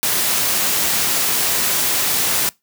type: noise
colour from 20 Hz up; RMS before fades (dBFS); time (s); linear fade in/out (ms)
white; -18; 0.03-2.49; 0
effects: noise-tail reverb RT60 0.2 s tail -23 dB re dry + high-pass 100 Hz 12 dB/octave